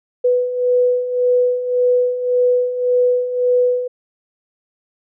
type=beating tone pair; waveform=sine; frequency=493.9 / 495.7 Hz; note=B4 / B4; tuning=0 / +6 cents; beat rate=1.8 Hz; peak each=-20 / -14 dBFS; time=0.24-3.88 s; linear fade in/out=10 ms; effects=none